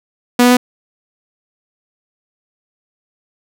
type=tone with pitch steps; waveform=sawtooth; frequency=244.3 / 246.4 / 248.6 Hz; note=B3 / B3 / B3; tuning=-19 / -4 / +12 cents; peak=-3 dBFS; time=0.39-0.57 s; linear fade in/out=5 ms; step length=60 ms; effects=none